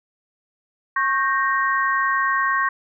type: chord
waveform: sine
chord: G diminished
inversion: second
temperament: equal with one note detuned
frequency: 1094.1 / 1568 / 1864.7 Hz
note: Db6 / G6 / Bb6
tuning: -23 / 0 / 0 cents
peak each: -20 / -24 / -23 dBFS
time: 0.96-2.69 s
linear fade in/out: 5 ms
effects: none